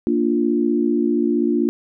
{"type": "chord", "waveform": "sine", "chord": "Bb major", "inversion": "none", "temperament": "equal", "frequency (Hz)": [233.1, 293.7, 349.2], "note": ["Bb3", "D4", "F4"], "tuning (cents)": [0, 0, 0], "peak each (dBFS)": -20, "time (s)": [0.07, 1.69], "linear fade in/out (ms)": 0, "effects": []}